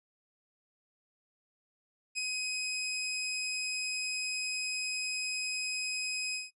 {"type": "tone with ADSR envelope", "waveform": "20% pulse", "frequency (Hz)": 2522, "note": "D#7", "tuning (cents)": 23, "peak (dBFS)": -25, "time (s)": [2.15, 6.51], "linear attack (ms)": 35, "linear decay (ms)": 3, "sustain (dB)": -3, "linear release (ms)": 170, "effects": ["noise-tail reverb RT60 0.1 s tail -21 dB re dry", "resampled to 24000 Hz"]}